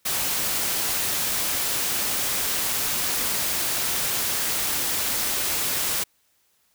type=noise; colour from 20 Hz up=white; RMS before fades=-25 dBFS; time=0.05-6.04 s; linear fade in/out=10 ms; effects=white hiss -66 dBFS RMS until 6.74 s

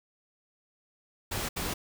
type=noise bursts at uneven times; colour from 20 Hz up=pink; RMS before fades=-33 dBFS; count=2; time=1.31-1.49 / 1.56-1.74 s; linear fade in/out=10 ms; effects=none

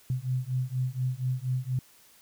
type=beating tone pair; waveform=sine; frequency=125.9 / 130.1 Hz; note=B2 / C3; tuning=+34 / -9 cents; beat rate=4.2 Hz; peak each=-30 dBFS; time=0.1-1.79 s; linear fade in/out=2 ms; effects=white hiss -58 dBFS RMS until 2.21 s

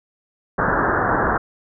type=low-pass noise; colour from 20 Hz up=white; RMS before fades=-19 dBFS; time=0.58-1.38 s; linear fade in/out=10 ms; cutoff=1700 Hz; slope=96 dB/octave; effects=none

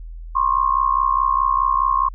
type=tone with amplitude modulation; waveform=sine; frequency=1076 Hz; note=C6; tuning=48 cents sharp; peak=-11 dBFS; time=0.35-2.09 s; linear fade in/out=10 ms; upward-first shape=sine; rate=64.8 Hz; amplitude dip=90%; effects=added 41 Hz sine -31 dBFS peak until 2.14 s

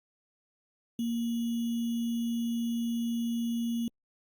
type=tone with sample-and-hold; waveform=sine; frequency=233.1 Hz; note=A#3; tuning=in tune; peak=-28 dBFS; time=0.99-3.88 s; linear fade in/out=2 ms; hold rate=3150 Hz; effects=Opus 48 kbps

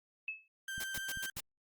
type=tone with exponential decay; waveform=sine; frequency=2600 Hz; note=E7; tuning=24 cents flat; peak=-33 dBFS; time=0.28-0.48 s; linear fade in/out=2 ms; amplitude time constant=42 ms
type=tone with vibrato; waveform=35% pulse; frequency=1568 Hz; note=G6; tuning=in tune; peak=-37 dBFS; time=0.68-1.3 s; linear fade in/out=2 ms; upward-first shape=sine; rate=15 Hz; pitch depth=11 cents each way
type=click train; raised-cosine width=5 ms; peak=-36 dBFS; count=4; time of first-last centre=0.78-1.369 s; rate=5.09 Hz
type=noise bursts; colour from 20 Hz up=white; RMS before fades=-41 dBFS; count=5; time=0.8-1.405 s; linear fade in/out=5 ms; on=41 ms; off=100 ms
effects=Opus 48 kbps

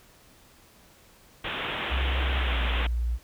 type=low-pass noise; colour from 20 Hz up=white; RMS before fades=-32 dBFS; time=1.44-2.87 s; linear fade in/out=5 ms; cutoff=3500 Hz; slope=96 dB/octave
type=tone with pitch glide; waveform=sine; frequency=65 to 58.92 Hz; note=C2 to A#1; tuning=-11 to +19 cents; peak=-24 dBFS; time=1.89-3.19 s; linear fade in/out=50 ms; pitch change=-170 cents; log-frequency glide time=2.39-2.56 s
effects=pink hiss -56 dBFS RMS until 3.23 s

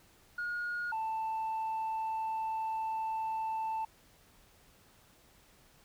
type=tone pair in turn; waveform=sine; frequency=1436 / 885 Hz; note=F6 / A5; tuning=+48 / +10 cents; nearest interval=minor sixth; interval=838 cents; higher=first; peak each=-32 / -30 dBFS; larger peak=second; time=0.38-0.92 / 0.92-3.85 s; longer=second; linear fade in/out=5 ms; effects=tanh soft clip ceiling -31 dBFS + pink hiss -63 dBFS RMS until 5.84 s

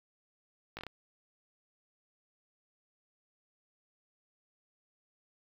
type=slowing click train; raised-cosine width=0.3 ms; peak=-25 dBFS; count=5; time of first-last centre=0.77-0.867 s; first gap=18 ms; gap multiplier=1.2; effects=9-bit

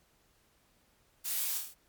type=noise with echo; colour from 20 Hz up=blue; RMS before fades=-36 dBFS; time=1.24-1.59 s; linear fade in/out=20 ms; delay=26 ms; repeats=6; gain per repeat=-3 dB; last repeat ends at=1.746 s; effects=pink hiss -69 dBFS RMS until 1.88 s + MP3 96 kbps

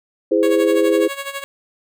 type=chord; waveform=sine; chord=E augmented; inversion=none; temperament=just; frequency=329.6 / 412 / 515 Hz; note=E4 / G#4 / B#4; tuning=0 / -14 / -28 cents; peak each=-17 dBFS; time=0.31-1.08 s; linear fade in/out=10 ms
type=tone with tremolo; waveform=10% pulse; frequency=554.4 Hz; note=C#5; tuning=in tune; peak=-15 dBFS; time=0.43-1.44 s; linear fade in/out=0 ms; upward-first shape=sine; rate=12 Hz; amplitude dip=75%
effects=none

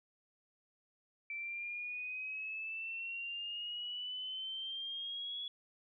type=exponential sweep; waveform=sine; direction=up; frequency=2326 to 3384 Hz; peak=-39 dBFS; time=1.3-5.48 s; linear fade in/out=2 ms; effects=none

